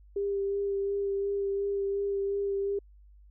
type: tone with vibrato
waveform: sine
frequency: 398.3 Hz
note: G4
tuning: 28 cents sharp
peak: -27 dBFS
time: 0.16-2.79 s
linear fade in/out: 5 ms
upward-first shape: sine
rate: 2.8 Hz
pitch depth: 15 cents each way
effects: added 50 Hz sine -52 dBFS peak until 3.3 s